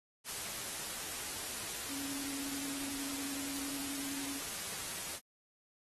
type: tone in noise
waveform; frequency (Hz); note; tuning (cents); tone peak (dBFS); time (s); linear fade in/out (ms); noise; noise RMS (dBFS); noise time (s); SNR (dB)
sine; 277.2; C#4; 0; -43; 1.88-4.41; 50; white; -41; 0.24-5.2; -5
effects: AAC 32 kbps